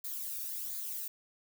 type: noise with flanger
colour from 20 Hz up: violet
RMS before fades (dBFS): -39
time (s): 0.04-1.08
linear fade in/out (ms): 5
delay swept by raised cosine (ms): 0.35 to 0.99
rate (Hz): 1.4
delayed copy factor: -0.55
effects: none